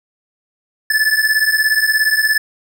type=beating tone pair; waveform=square; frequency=1731 / 1748 Hz; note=A6 / A6; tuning=-29 / -12 cents; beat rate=17 Hz; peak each=-16 dBFS; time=0.9-2.38 s; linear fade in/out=5 ms; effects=none